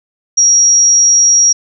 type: tone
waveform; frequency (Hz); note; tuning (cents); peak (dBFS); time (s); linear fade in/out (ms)
sine; 5670; F8; +25; -5; 0.37-1.53; 10
effects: none